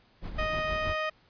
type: noise with tremolo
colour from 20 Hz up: brown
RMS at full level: -34 dBFS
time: 0.21-0.96 s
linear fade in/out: 50 ms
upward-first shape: sine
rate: 6.3 Hz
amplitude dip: 55%
type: tone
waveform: 15% pulse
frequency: 622.3 Hz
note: D#5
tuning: in tune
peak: -22 dBFS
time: 0.38-1.1 s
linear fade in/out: 10 ms
effects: pink hiss -63 dBFS RMS until 1.29 s + resampled to 11025 Hz